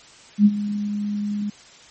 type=tone with ADSR envelope; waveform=sine; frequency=206.5 Hz; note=G#3; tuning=10 cents flat; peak=-7 dBFS; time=0.38-1.5 s; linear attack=73 ms; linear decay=46 ms; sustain=-15 dB; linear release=6 ms; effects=white hiss -47 dBFS RMS until 1.9 s + MP3 32 kbps